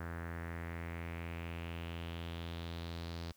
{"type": "tone with low-pass filter sweep", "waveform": "sawtooth", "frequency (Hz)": 84.2, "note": "E2", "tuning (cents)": 37, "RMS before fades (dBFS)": -43, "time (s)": [0, 3.32], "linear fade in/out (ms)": 5, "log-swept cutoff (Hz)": [1600, 4600], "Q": 3.4, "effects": ["white hiss -69 dBFS RMS until 3.36 s"]}